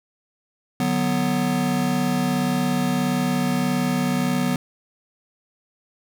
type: chord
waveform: square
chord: B minor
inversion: first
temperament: just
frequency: 148.16 / 185.21 / 246.9 Hz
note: D3 / F#3 / B3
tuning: +16 / +2 / 0 cents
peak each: -28 / -25 / -23 dBFS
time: 0.8-4.56 s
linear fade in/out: 2 ms
effects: none